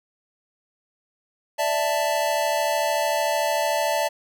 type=chord; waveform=square; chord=D suspended second; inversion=none; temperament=just; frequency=587.3 / 660.7 / 881 Hz; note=D5 / E5 / A5; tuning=0 / +4 / +2 cents; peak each=-26 dBFS; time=1.58-4.09 s; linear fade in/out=20 ms; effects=none